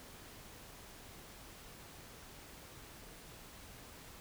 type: silence
effects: pink hiss -54 dBFS RMS until 4.2 s